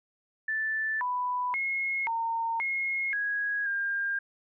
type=tone with pitch steps; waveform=sine; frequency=1759 / 992 / 2164 / 915 / 2158 / 1656 / 1604 Hz; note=A6 / B5 / C#7 / A#5 / C#7 / G#6 / G6; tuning=-1 / +7 / -42 / -32 / -47 / -5 / +39 cents; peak=-27 dBFS; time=0.48-4.19 s; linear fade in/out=5 ms; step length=530 ms; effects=none